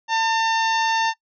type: harmonic tone with a mistuned harmonic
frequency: 899 Hz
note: A5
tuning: 37 cents sharp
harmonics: 1 / 2 / 3 / 4 / 5 / 6 / 7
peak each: -19 / -25 / -29 / -31 / -33 / -35 / -36 dBFS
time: 0.08-1.14 s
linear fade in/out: 50 ms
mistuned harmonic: 3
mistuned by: +20 cents
effects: noise-tail reverb RT60 0.1 s tail -22 dB re dry